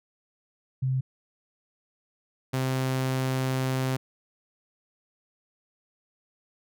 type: tone pair in turn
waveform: sine / sawtooth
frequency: 130.81 / 130.81 Hz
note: C3 / C3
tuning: 0 / 0 cents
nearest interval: unison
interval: 0 cents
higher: neither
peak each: -23 / -21 dBFS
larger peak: second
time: 0.82-1.01 / 2.53-3.97 s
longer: second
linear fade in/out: 10 ms
effects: none